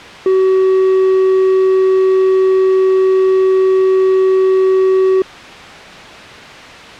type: tone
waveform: triangle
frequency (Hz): 378.3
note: F#4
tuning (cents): +38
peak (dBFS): -6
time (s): 0.26-5.22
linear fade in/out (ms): 2
effects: white hiss -31 dBFS RMS until 6.99 s + low-pass 3000 Hz 12 dB/octave